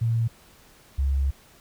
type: tone pair in turn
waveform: sine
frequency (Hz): 114.8 / 68.38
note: A#2 / C#2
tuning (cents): -26 / -23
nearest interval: major sixth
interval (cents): 897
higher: first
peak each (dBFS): -20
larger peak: neither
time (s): 0.01-0.28 / 0.98-1.31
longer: second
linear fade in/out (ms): 10
effects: pink hiss -54 dBFS RMS until 1.6 s